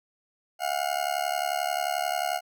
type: tone with amplitude modulation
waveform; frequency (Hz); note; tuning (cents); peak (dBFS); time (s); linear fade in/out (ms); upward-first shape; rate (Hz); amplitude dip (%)
40% pulse; 717; F5; +45; -21; 0.59-2.41; 50; sine; 71.3; 95
effects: none